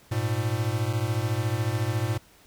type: beating tone pair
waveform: square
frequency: 104.7 / 118.7 Hz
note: G#2 / A#2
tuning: +15 / +32 cents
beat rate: 14 Hz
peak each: -28 dBFS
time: 0.11-2.18 s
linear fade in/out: 10 ms
effects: pink hiss -56 dBFS RMS until 2.46 s